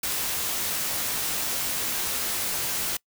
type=noise with comb filter; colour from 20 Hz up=white; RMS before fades=-28 dBFS; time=0.03-2.97 s; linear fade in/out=5 ms; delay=18 ms; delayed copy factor=-0.5; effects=noise-tail reverb RT60 0.1 s tail -24 dB re dry